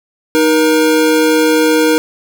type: tone pair together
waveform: square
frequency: 311.1 / 476.2 Hz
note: D#4 / A#4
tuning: 0 / +37 cents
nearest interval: perfect fifth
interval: 737 cents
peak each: -12 dBFS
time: 0.35-1.98 s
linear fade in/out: 0 ms
effects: none